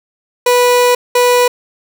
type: tone bursts at uneven times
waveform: 30% pulse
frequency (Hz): 491.1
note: B4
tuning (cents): -10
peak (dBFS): -5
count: 2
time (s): 0.46-0.95 / 1.15-1.48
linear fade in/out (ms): 5
effects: none